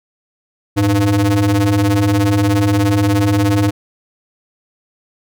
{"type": "ring-modulated tone", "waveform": "square", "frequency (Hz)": 98.8, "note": "G2", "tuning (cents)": 14, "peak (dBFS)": -9, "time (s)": [0.76, 3.71], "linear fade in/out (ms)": 20, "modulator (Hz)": 206, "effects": []}